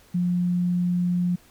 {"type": "tone", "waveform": "sine", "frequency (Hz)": 177.3, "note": "F3", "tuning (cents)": 26, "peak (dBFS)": -20, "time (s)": [0.14, 1.36], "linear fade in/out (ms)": 10, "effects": ["pink hiss -55 dBFS RMS until 1.5 s"]}